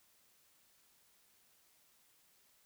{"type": "silence", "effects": ["white hiss -70 dBFS RMS until 2.65 s"]}